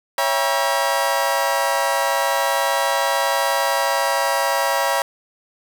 30% pulse chord, C# diminished seventh, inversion none, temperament just, 554.4 / 665.2 / 798.3 / 957.9 Hz, C#5 / E5 / G5 / Bb5, 0 / +16 / +31 / +47 cents, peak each -20 / -22 / -22 / -19 dBFS, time 0.18-5.02 s, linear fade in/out 2 ms, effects 7-bit

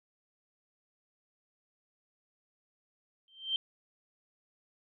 sine tone with exponential growth, 3136 Hz, G7, in tune, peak -25 dBFS, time 3.28-3.56 s, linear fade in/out 1 ms, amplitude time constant 60 ms, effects none

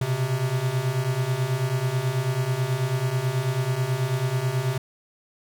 square beating tone pair, 123.47 / 132.67 Hz, B2 / C3, 0 / +24 cents, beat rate 9.2 Hz, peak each -28 / -25 dBFS, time 0.01-4.78 s, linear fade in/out 5 ms, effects none

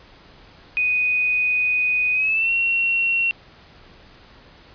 sine tone with pitch glide, 2489 to 2730 Hz, D#7 to F7, 0 to -40 cents, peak -17 dBFS, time 0.77-3.31 s, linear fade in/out 0 ms, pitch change +160 cents, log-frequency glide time 2.13-2.51 s, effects pink hiss -48 dBFS RMS until 4.74 s + resampled to 11025 Hz

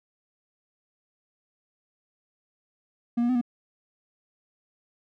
triangle tone with pitch steps, 237 / 239.7 / 253.2 / 240.5 Hz, A#3 / A#3 / B3 / B3, +29 / +48 / +43 / -46 cents, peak -19 dBFS, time 3.17-3.414 s, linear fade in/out 10 ms, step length 61 ms, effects none

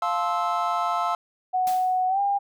triangle chord, F major seventh, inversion none, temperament just, 698.5 / 873.1 / 1047.7 / 1309.6 Hz, F5 / A5 / C6 / E6, 0 / -14 / +2 / -12 cents, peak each -25 / -28 / -27 / -25 dBFS, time 0.02-1.15 s, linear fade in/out 2 ms
sine tone with pitch glide, 740 to 802.3 Hz, F#5 to G5, 0 to +40 cents, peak -20 dBFS, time 1.53-2.39 s, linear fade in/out 20 ms, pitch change +140 cents, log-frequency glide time 2.08-2.2 s
white noise with exponential decay, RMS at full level -34 dBFS, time 1.67-2.05 s, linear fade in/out 0 ms, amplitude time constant 82 ms
effects none

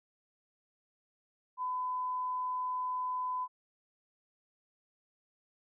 sine tone, 1007 Hz, B5, 33 cents sharp, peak -32 dBFS, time 1.57-3.48 s, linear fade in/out 50 ms, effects none

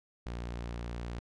sawtooth tone, 59 Hz, A#1, 22 cents sharp, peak -33 dBFS, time 0.26-1.19 s, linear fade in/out 0 ms, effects low-pass 6000 Hz 12 dB/octave

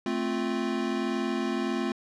square chord, F major, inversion first, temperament equal, 220 / 261.6 / 349.2 Hz, A3 / C4 / F4, 0 / 0 / 0 cents, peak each -32 dBFS, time 0.06-1.92 s, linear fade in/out 2 ms, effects low-pass 5000 Hz 12 dB/octave

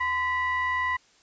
triangle ring-modulated tone, 470.3 Hz, A#4, 15 cents sharp, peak -19 dBFS, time 0-0.97 s, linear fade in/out 10 ms, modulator 1490 Hz, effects white hiss -60 dBFS RMS until 1.22 s + resampled to 16000 Hz

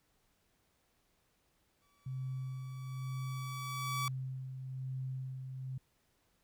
sawtooth tone with exponential growth, 1146 Hz, D6, 43 cents flat, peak -30 dBFS, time 1.82-4.08 s, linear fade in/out 1 ms, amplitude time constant 490 ms
sine tone with tremolo, 130.81 Hz, C3, in tune, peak -36 dBFS, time 2.06-5.78 s, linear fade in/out 5 ms, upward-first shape sine, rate 1.1 Hz, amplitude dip 45%
effects pink hiss -75 dBFS RMS until 6.43 s

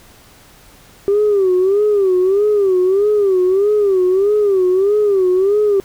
sine tone with vibrato, 392 Hz, G4, in tune, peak -9 dBFS, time 1.08-5.8 s, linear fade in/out 0 ms, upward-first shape sine, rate 1.6 Hz, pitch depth 130 cents each way, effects tanh soft clip ceiling -7 dBFS + pink hiss -45 dBFS RMS until 5.84 s

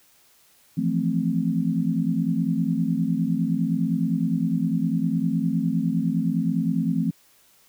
sine chord, F major seventh, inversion third, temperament equal with one note detuned, 164.81 / 174.61 / 220 / 260.7 Hz, E3 / F3 / A3 / C4, 0 / 0 / 0 / -6 cents, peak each -26 dBFS, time 0.77-7.11 s, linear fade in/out 10 ms, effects white hiss -58 dBFS RMS until 7.68 s

